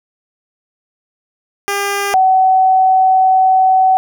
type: tone pair in turn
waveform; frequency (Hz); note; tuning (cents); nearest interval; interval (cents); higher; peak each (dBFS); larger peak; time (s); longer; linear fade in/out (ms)
10% pulse / sine; 401.6 / 754.8; G4 / F#5; +42 / +34; major seventh; 1092; second; -7; neither; 1.68-2.14 / 2.14-3.97; second; 0
effects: none